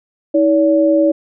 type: tone pair together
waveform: sine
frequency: 319.8 / 569.8 Hz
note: D#4 / C#5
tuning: +48 / +48 cents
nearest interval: minor seventh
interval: 1000 cents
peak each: -12 dBFS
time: 0.34-1.12 s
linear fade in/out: 10 ms
effects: none